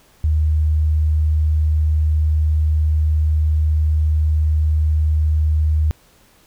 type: tone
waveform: sine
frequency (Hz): 77.1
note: D#2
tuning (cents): -15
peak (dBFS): -13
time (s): 0.24-5.91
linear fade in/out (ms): 0
effects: pink hiss -53 dBFS RMS until 6.46 s